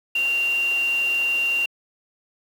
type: tone in noise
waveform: sine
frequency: 2770 Hz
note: F7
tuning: 15 cents flat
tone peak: -19 dBFS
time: 0.15-1.66 s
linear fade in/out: 5 ms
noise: pink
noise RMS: -37 dBFS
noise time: 0.15-1.66 s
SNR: +15 dB
effects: high-pass 400 Hz 12 dB/octave